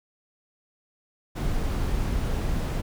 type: noise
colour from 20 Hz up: brown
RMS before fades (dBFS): -26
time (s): 1.35-2.82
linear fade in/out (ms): 20
effects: none